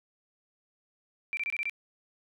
sine tone bursts, 2349 Hz, D7, in tune, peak -29 dBFS, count 6, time 1.33-1.696 s, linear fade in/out 0 ms, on 41 ms, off 24 ms, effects none

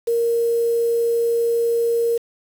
sine tone with quantisation, 466.2 Hz, A#4, in tune, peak -16 dBFS, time 0.07-2.18 s, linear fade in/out 10 ms, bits 6, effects none

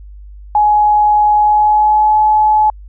sine tone with pitch glide, 840 to 854.7 Hz, G#5 to G#5, +19 to +49 cents, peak -7 dBFS, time 0.55-2.7 s, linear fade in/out 2 ms, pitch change +30 cents, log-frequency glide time 1.38-2.17 s, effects added 50 Hz sine -31 dBFS peak until 2.88 s

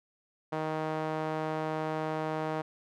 sawtooth tone with band-pass filter, 156.6 Hz, D#3, 11 cents sharp, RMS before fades -33 dBFS, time 0.52-2.62 s, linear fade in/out 10 ms, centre 740 Hz, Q 1.1, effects none

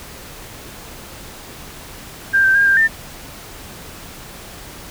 sine tone with pitch steps, 1589 / 1559 / 1613 / 1589 / 1797 Hz, G6 / G6 / G6 / G6 / A6, +23 / -10 / +49 / +23 / +36 cents, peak -10 dBFS, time 2.33-2.88 s, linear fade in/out 20 ms, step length 110 ms, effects pink hiss -36 dBFS RMS until 4.9 s

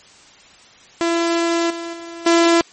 sawtooth tone with level steps, 336.9 Hz, E4, 38 cents sharp, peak -12 / -22 / -27 / -7 dBFS, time 1.01-2.61 s, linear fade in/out 0 ms, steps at 1.7 / 1.93 / 2.26 s, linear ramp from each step 5 ms, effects white hiss -46 dBFS RMS until 2.72 s + MP3 32 kbps

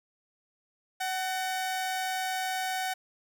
sawtooth tone pair together, 751.7 / 1815 Hz, F#5 / A#6, +27 / -47 cents, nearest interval octave + minor third, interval 1526 cents, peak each -26 / -37 dBFS, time 1-2.94 s, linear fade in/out 10 ms, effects none

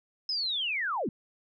sine linear sweep, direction down, 5200 to 160.5 Hz, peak -28 dBFS, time 0.29-1.09 s, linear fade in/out 2 ms, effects none

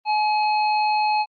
harmonic tone, 849 Hz, G#5, 38 cents sharp, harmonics 1 / 3 / 5, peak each -18 / -28 / -32 dBFS, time 0.05-1.26 s, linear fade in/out 50 ms, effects Opus 32 kbps

